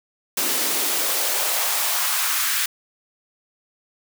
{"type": "noise with high-pass filter sweep", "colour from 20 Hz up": "white", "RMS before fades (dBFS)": -22, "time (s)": [0.37, 2.66], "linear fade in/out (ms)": 5, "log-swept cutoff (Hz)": [230, 1600], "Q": 1.7, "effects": []}